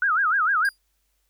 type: tone with vibrato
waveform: sine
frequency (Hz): 1424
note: F6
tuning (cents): +33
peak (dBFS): -18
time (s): 0.02-0.69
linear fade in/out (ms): 2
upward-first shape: sine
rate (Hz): 6.6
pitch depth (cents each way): 250
type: tone with exponential decay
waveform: sawtooth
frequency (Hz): 4837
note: D#8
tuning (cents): -50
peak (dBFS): -27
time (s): 0.65-0.78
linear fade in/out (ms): 1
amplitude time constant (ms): 27
effects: added 50 Hz sine -70 dBFS peak until 1.29 s + white hiss -72 dBFS RMS until 1.29 s